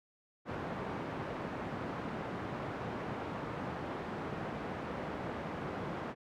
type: band-pass noise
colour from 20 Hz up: pink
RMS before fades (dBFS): -40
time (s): 0.45-6.15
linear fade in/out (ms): 50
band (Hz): 130 to 1400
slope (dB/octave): 12
effects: none